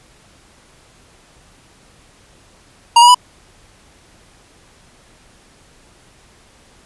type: tone with pitch steps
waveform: square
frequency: 941 / 964.7 / 988.9 Hz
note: A#5 / B5 / B5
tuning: +16 / -41 / +2 cents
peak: -5 dBFS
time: 2.96-3.146 s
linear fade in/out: 5 ms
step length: 62 ms
effects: pink hiss -49 dBFS RMS until 6.85 s + resampled to 24000 Hz